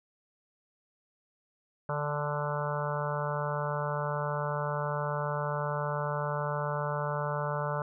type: harmonic tone with a mistuned harmonic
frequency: 147.1 Hz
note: D3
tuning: 3 cents sharp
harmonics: 1 / 3 / 4 / 5 / 6 / 7 / 8 / 9 / 10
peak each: -34 / -40 / -35 / -46 / -38 / -39 / -41 / -40 / -42 dBFS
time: 1.89-7.82 s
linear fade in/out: 2 ms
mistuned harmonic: 5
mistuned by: +27 cents
effects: none